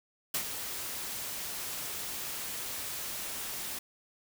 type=noise with ADSR envelope; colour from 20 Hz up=white; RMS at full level=-30 dBFS; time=0.34-3.79 s; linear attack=6 ms; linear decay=81 ms; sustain=-8 dB; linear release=7 ms; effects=none